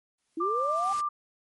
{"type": "noise with exponential growth", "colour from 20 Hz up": "white", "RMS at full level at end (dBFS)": -39, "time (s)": [0.18, 1.01], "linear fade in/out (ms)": 5, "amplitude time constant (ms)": 180}
{"type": "linear sweep", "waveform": "sine", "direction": "up", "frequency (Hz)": [311.1, 797], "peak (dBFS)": -29, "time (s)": [0.37, 0.93], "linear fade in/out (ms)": 5}
{"type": "tone", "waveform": "sine", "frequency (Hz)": 1185, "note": "D6", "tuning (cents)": 15, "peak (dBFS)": -26, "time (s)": [0.4, 1.09], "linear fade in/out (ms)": 10}
{"effects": ["MP3 48 kbps"]}